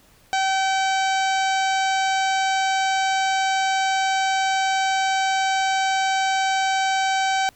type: harmonic tone with a mistuned harmonic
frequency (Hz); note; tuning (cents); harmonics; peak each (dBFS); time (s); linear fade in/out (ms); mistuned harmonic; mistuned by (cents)
769; G5; -33; 1 / 2 / 3 / 4 / 5 / 6 / 7 / 8 / 9 / 10; -20 / -26 / -30 / -32 / -34 / -36 / -37 / -38 / -39 / -40; 0.33-7.49; 0; 7; +62
effects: pink hiss -55 dBFS RMS until 7.55 s